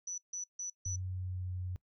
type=tone bursts; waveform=sine; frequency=5940 Hz; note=F#8; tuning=6 cents sharp; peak=-37 dBFS; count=4; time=0.07-0.96 s; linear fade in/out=5 ms; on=110 ms; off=150 ms
type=tone with pitch glide; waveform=sine; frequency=92.5 to 91.12 Hz; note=F#2 to F#2; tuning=0 to -26 cents; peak=-36 dBFS; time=0.86-1.76 s; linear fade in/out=0 ms; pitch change=-26 cents; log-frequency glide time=1.04-1.52 s
effects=noise-tail reverb RT60 0.1 s tail -21 dB re dry